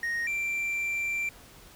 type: tone pair in turn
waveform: triangle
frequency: 1864.7 / 2354 Hz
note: A#6 / D7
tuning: 0 / +3 cents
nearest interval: major third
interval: 403 cents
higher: second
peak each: -26 dBFS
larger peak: neither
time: 0.03-0.27 / 0.27-1.29 s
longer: second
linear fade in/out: 2 ms
effects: pink hiss -52 dBFS RMS until 1.75 s